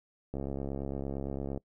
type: click train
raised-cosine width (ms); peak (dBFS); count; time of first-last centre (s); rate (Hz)
2; -23; 86; 0.34-1.575; 68.8
effects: noise-tail reverb RT60 0.1 s tail -23 dB re dry